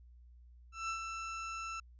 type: tone with ADSR envelope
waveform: 30% pulse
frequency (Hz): 1333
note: E6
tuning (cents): +19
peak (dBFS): -32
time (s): 0.72-1.8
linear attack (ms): 170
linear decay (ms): 93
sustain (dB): -5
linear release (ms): 4
effects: added 60 Hz sine -55 dBFS peak until 1.99 s + resampled to 16000 Hz